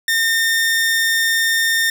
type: tone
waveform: sawtooth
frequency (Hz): 1819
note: A#6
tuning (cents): -43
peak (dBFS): -11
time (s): 0.08-1.9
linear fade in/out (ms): 2
effects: none